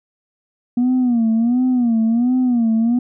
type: tone with vibrato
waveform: sine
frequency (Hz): 238.8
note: A#3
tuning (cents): +42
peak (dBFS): -11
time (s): 0.77-2.99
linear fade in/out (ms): 5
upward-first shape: sine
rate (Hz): 1.4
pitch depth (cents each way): 120
effects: tanh soft clip ceiling -11 dBFS